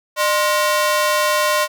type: ring-modulated tone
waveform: sawtooth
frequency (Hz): 830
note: G#5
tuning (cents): -1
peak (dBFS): -8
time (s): 0.16-1.68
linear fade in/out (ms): 50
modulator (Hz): 225
effects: none